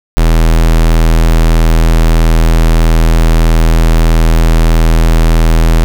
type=tone; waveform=square; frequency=40.79 Hz; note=E1; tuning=17 cents flat; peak=-5 dBFS; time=0.17-5.84 s; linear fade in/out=0 ms; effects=none